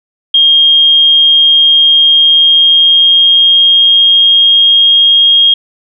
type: tone with pitch glide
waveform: sine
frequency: 3230 to 3251 Hz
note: G#7 to G#7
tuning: -49 to -38 cents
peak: -3 dBFS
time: 0.34-5.54 s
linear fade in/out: 5 ms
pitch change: +11 cents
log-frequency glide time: 2.11-5.26 s
effects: none